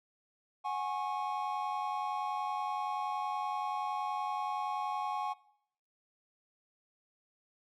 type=chord; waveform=triangle; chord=F# suspended second; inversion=none; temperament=equal with one note detuned; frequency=740 / 830.6 / 1092.2 Hz; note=F#5 / G#5 / C#6; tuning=0 / 0 / -26 cents; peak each=-37 / -34 / -36 dBFS; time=0.64-5.34 s; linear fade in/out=20 ms; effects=noise-tail reverb RT60 0.7 s tail -20 dB re dry